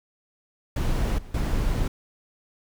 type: noise with level steps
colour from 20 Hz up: brown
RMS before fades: -23 / -41 / -24 dBFS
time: 0.76-1.88 s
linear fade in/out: 5 ms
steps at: 1.18 / 1.34 s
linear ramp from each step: 5 ms
effects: none